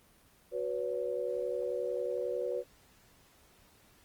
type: chord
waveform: sine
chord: F# suspended fourth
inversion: none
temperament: equal with one note detuned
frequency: 370 / 493.9 / 565 Hz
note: F#4 / B4 / C#5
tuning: 0 / 0 / +33 cents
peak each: -38 / -34 / -37 dBFS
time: 0.51-2.64 s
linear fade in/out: 50 ms
effects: pink hiss -63 dBFS RMS until 4.04 s + Opus 24 kbps